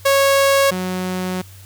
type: tone pair in turn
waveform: sawtooth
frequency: 551 / 183.87 Hz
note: C#5 / F#3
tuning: -11 / -11 cents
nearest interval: octave + perfect fifth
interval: 1900 cents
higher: first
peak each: -8 / -17 dBFS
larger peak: first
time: 0.05-0.71 / 0.71-1.42 s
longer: second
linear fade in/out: 10 ms
effects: added 95 Hz sine -39 dBFS peak until 1.65 s + white hiss -46 dBFS RMS until 1.65 s